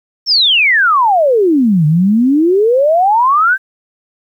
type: exponential two-way sweep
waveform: sine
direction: down then up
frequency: 5588 to 147.2 to 1606 Hz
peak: -7 dBFS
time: 0.26-3.58 s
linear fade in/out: 50 ms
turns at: 1.86 s
effects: 8-bit